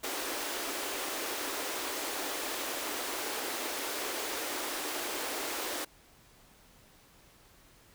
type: high-pass noise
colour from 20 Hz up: pink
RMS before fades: -36 dBFS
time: 0.03-5.85 s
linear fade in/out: 10 ms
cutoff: 280 Hz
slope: 48 dB/octave
effects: pink hiss -60 dBFS RMS until 7.94 s